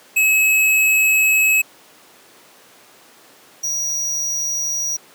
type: tone pair in turn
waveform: square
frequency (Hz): 2573 / 5776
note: E7 / F#8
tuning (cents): -43 / -43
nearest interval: octave + major second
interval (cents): 1400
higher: second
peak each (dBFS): -13 / -20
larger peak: first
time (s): 0.16-1.62 / 3.63-4.97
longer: first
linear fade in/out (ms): 10
effects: pink hiss -47 dBFS RMS until 5.14 s + high-pass 300 Hz 12 dB/octave